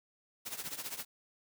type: noise with tremolo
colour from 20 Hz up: white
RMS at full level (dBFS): -38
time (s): 0.45-1.05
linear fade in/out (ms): 20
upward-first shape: triangle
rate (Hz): 15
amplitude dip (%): 85
type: noise with exponential growth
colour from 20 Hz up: pink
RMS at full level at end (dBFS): -46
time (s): 0.56-0.68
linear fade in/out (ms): 2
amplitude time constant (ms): 26
effects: high-pass 100 Hz 12 dB/octave